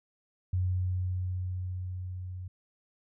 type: tone with level ramp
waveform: sine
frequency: 91.5 Hz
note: F#2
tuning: 19 cents flat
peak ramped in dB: -25 to -37 dBFS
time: 0.53-2.48 s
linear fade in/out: 5 ms
effects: none